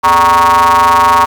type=ring-modulated tone; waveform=square; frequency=86 Hz; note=F2; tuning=26 cents flat; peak=-3 dBFS; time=0.03-1.26 s; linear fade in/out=20 ms; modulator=1020 Hz; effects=7-bit